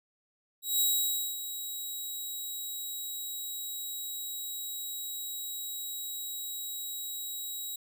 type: tone with ADSR envelope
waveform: 10% pulse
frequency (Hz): 3847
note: B7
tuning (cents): -46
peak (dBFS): -16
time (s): 0.62-7.76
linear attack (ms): 180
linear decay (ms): 560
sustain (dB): -12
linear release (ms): 5
effects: none